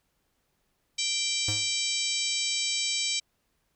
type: harmonic tone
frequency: 781 Hz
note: G5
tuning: 7 cents flat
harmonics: 3 / 4 / 5 / 6 / 7 / 8 / 9 / 10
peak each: -34 / -34 / -33 / -36 / -34 / -37 / -39 / -34 dBFS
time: 0.98-3.2 s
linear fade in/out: 10 ms
type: tone with exponential decay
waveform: square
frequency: 105.1 Hz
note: G#2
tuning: 21 cents sharp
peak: -29 dBFS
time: 1.48-1.75 s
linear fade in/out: 5 ms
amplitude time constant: 57 ms
effects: pink hiss -74 dBFS RMS until 3.75 s